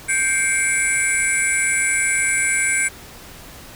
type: tone cluster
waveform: sine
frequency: 1570 / 2128 / 2307 / 7810 / 9660 Hz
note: G6 / C7 / D7 / B8 / D9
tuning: +2 / +29 / -31 / -20 / +48 cents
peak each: -22 dBFS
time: 0.08-2.89 s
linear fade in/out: 20 ms
effects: tanh soft clip ceiling -10 dBFS + pink hiss -40 dBFS RMS until 3.75 s